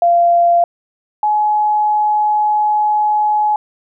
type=tone pair in turn; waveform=sine; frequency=690 / 845.2 Hz; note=F5 / G#5; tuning=-21 / +30 cents; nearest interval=major third; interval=351 cents; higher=second; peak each=-8 / -11 dBFS; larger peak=first; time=0.02-0.64 / 1.23-3.56 s; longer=second; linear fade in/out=2 ms; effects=none